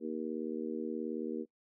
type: harmonic tone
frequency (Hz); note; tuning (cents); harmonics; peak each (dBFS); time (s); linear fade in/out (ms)
78.7; D#2; +20; 3 / 4 / 5 / 6; -39 / -40 / -41 / -42; 0-1.46; 50
effects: noise-tail reverb RT60 0.1 s tail -23 dB re dry